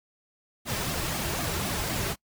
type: noise with flanger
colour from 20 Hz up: pink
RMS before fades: -30 dBFS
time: 0.65-2.16 s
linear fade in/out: 50 ms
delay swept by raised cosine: 2 to 4.2 ms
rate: 3.9 Hz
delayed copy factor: -0.7
effects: noise-tail reverb RT60 0.1 s tail -24 dB re dry